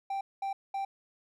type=tone bursts; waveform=triangle; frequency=784 Hz; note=G5; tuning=in tune; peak=-29 dBFS; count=3; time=0.1-0.85 s; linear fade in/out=5 ms; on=110 ms; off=210 ms; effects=none